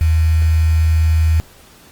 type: tone with quantisation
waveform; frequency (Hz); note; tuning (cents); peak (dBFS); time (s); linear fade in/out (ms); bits
sine; 80.1; E2; -49; -10; 0.01-1.4; 0; 5
effects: pink hiss -45 dBFS RMS until 1.91 s + Opus 32 kbps